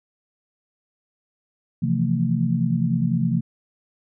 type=chord; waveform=sine; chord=F major seventh; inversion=second; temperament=equal with one note detuned; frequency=130.81 / 164.81 / 174.61 / 225.5 Hz; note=C3 / E3 / F3 / A3; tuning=0 / 0 / 0 / +43 cents; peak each=-24 dBFS; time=1.82-3.41 s; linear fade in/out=10 ms; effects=none